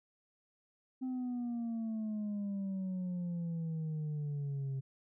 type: exponential sweep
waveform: sine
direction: down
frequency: 260 to 133.2 Hz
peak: -32 dBFS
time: 1.01-4.81 s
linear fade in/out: 20 ms
effects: tanh soft clip ceiling -34 dBFS